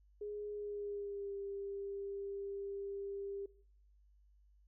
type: tone with pitch glide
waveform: sine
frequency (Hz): 415.3 to 397.9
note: G#4 to G4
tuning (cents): 0 to +26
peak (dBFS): -40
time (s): 0.21-3.46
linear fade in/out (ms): 5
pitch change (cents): -74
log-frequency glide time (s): 0.52-1.36
effects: noise-tail reverb RT60 0.6 s tail -20 dB re dry + added 50 Hz sine -64 dBFS peak until 4.67 s